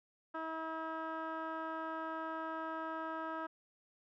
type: tone with low-pass filter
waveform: 15% pulse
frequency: 321.4 Hz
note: E4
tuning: 44 cents flat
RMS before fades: -41 dBFS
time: 0.34-3.47 s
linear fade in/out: 10 ms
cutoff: 1500 Hz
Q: 2.7
effects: none